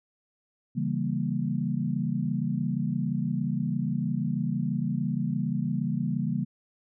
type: chord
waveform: sine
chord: C# diminished seventh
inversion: none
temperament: equal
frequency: 138.59 / 164.81 / 196 / 233.1 Hz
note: C#3 / E3 / G3 / Bb3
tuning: 0 / 0 / 0 / 0 cents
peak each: -31 dBFS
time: 0.75-6.45 s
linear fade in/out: 20 ms
effects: none